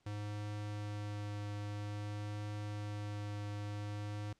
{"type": "tone with vibrato", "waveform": "square", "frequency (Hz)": 103.83, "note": "G#2", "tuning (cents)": 0, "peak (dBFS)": -40, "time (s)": [0.06, 4.33], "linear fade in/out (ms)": 5, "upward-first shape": "triangle", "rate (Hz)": 0.51, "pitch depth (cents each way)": 11, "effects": ["pink hiss -75 dBFS RMS until 4.39 s", "low-pass 7000 Hz 12 dB/octave"]}